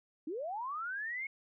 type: linear sweep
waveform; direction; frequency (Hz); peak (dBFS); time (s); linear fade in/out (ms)
sine; up; 284 to 2200; -36; 0.27-1.27; 5
effects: none